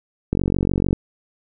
click train, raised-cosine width 3 ms, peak -6 dBFS, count 29, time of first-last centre 0.33-0.93 s, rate 46.7 Hz, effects none

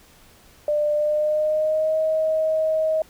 sine tone with pitch glide, 596 to 631.4 Hz, D5 to D#5, +25 to +25 cents, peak -18 dBFS, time 0.68-3.02 s, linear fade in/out 2 ms, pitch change +100 cents, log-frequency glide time 0.94-1.97 s, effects pink hiss -52 dBFS RMS until 3.09 s

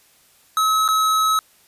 square tone with dropouts, 1286 Hz, E6, 43 cents flat, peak -16 dBFS, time 0.57-1.39 s, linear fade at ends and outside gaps 1 ms, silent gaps 0.879-0.887 s, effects white hiss -55 dBFS RMS until 1.67 s + resampled to 32000 Hz

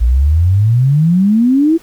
sine exponential sweep, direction up, 55.8 to 338.2 Hz, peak -7 dBFS, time 0-1.78 s, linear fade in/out 20 ms, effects pink hiss -44 dBFS RMS until 1.82 s

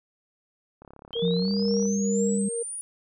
click train, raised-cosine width 1 ms, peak -32 dBFS, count 37, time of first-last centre 0.82-1.854 s, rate 34.8 Hz
sine linear sweep, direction up, 3101 to 9750 Hz, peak -32 dBFS, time 1.13-2.81 s, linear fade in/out 0 ms
sine tone with tremolo, 466.2 Hz, A#4, in tune, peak -23 dBFS, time 1.15-2.63 s, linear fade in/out 10 ms, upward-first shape triangle, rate 2.1 Hz, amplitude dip 75%
sine tone with pitch glide, 174.61 to 199.42 Hz, F3 to G3, 0 to +30 cents, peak -23 dBFS, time 1.22-2.49 s, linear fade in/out 10 ms, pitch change +230 cents, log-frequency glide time 1.37-1.51 s
effects none

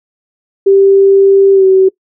sine tone with pitch glide, 392 to 380 Hz, G4 to F#4, 0 to +46 cents, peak -3 dBFS, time 0.66-1.89 s, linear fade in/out 10 ms, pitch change -54 cents, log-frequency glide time 1.53-1.65 s, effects noise-tail reverb RT60 0.1 s tail -22 dB re dry

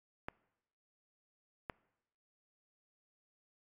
clicks, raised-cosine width 0.5 ms, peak -24 dBFS, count 2, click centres 0.285 / 1.698 s, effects noise-tail reverb RT60 0.9 s tail -23 dB re dry + AAC 64 kbps

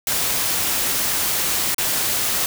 white noise with dropouts, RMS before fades -21 dBFS, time 0.07-2.46 s, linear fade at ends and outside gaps 1 ms, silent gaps 1.745-1.782 s, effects none

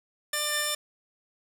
10% pulse tone pair together, 595 / 1788.7 Hz, D5 / A6, +22 / +28 cents, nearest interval octave + perfect fifth, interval 1906 cents, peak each -23 / -19 dBFS, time 0.33-0.75 s, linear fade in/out 5 ms, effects none

